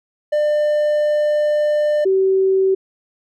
triangle / sine tone pair in turn, 598 / 382.5 Hz, D5 / G4, +31 / -42 cents, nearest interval minor sixth, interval 773 cents, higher first, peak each -12 dBFS, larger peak neither, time 0.32-2.05 / 2.05-2.75 s, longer first, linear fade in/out 10 ms, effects none

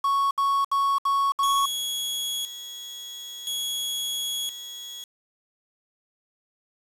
triangle tone bursts, 1108.7 Hz, C#6, in tune, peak -18 dBFS, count 5, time 0.04-1.658 s, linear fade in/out 5 ms, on 270 ms, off 67 ms
sawtooth tone with tremolo, 3341 Hz, G#7, 10 cents sharp, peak -24 dBFS, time 1.43-5.04 s, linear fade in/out 2 ms, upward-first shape square, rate 0.49 Hz, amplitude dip 70%
effects resampled to 32000 Hz + 7-bit

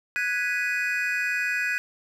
triangle chord, G# minor seventh, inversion third, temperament equal, 1480 / 1661.2 / 1975.5 / 2489 Hz, F#6 / G#6 / B6 / D#7, 0 / 0 / 0 / 0 cents, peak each -28 / -27 / -30 / -27 dBFS, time 0.16-1.78 s, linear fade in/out 0 ms, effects none

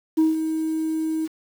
sine tone with ADSR envelope, 317.3 Hz, D#4, 34 cents sharp, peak -11 dBFS, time 0.17-1.28 s, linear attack 18 ms, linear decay 160 ms, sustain -10 dB, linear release 33 ms, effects tanh soft clip ceiling -13 dBFS + 7-bit

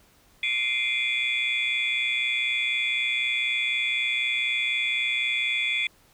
sine tone cluster, 2092 / 2342 / 2466 / 3425 Hz, C7 / D7 / D#7 / A7, -1 / -5 / -16 / -47 cents, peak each -28 dBFS, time 0.43-5.87 s, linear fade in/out 2 ms, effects tanh soft clip ceiling -16 dBFS + pink hiss -59 dBFS RMS until 6.13 s

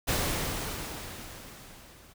pink noise with level ramp, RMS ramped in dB -27 to -55 dBFS, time 0.07-2.14 s, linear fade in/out 20 ms, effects none

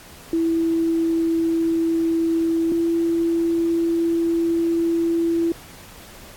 sine tone pair in turn, 329.6 / 334.4 Hz, E4 / E4, 0 / +25 cents, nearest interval unison, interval 25 cents, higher second, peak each -17 dBFS, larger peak neither, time 0.33-2.72 / 2.72-5.52 s, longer second, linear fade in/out 2 ms, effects pink hiss -43 dBFS RMS until 6.36 s + AAC 64 kbps

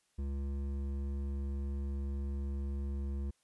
triangle tone with hard clipping, 69.3 Hz, C#2, in tune, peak -36 dBFS, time 0.18-3.31 s, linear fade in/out 10 ms, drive 14 dB, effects white hiss -75 dBFS RMS until 3.43 s + resampled to 24000 Hz

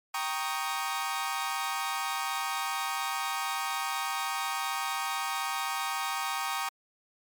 sawtooth chord, Eb dominant seventh, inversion first, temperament equal, 784 / 932.3 / 1108.7 / 1244.5 Hz, G5 / Bb5 / Db6 / Eb6, 0 / 0 / 0 / 0 cents, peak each -32 dBFS, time 0.14-6.69 s, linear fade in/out 5 ms, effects MP3 96 kbps

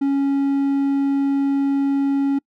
triangle tone, 277.2 Hz, C#4, in tune, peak -14 dBFS, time 0.01-2.39 s, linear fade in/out 10 ms, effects noise-tail reverb RT60 0.1 s tail -26 dB re dry

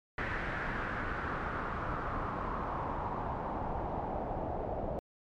pink noise with low-pass filter sweep, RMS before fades -36 dBFS, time 0.18-4.99 s, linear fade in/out 0 ms, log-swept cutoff 1800 to 660 Hz, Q 3, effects MP3 96 kbps

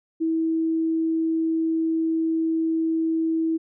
sine tone, 324.2 Hz, E4, 29 cents flat, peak -20 dBFS, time 0.2-3.58 s, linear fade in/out 20 ms, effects none

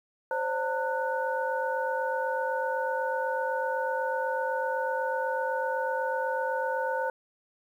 sine tone cluster, 522 / 570 / 907 / 1478 Hz, C5 / C#5 / A#5 / F#6, -4 / +48 / -48 / -2 cents, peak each -30 / -38 / -31 / -34 dBFS, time 0.31-7.1 s, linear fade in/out 2 ms, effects 10-bit

